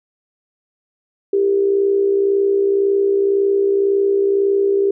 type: tone with amplitude modulation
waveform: sine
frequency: 396.4 Hz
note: G4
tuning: 19 cents sharp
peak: -10 dBFS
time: 1.33-4.91 s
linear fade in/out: 5 ms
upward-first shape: sine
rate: 61.9 Hz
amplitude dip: 55%
effects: none